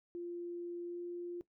sine tone with pitch glide, 347.2 to 349.4 Hz, F4 to F4, -10 to +1 cents, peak -39 dBFS, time 0.15-1.41 s, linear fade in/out 0 ms, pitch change +11 cents, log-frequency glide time 0.85-0.99 s, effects noise-tail reverb RT60 0.1 s tail -17 dB re dry

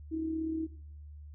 sine tone with amplitude modulation, 320 Hz, D#4, 49 cents sharp, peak -29 dBFS, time 0.11-0.67 s, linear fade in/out 20 ms, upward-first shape sine, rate 36.6 Hz, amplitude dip 45%, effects noise-tail reverb RT60 0.6 s tail -17 dB re dry + added 74 Hz sine -45 dBFS peak until 1.34 s

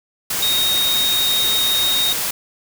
sine tone in noise, 3729 Hz, A#7, in tune, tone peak -16 dBFS, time 0.42-2.13 s, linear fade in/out 5 ms, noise white, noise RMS -22 dBFS, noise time 0.3-2.31 s, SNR +3 dB, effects none

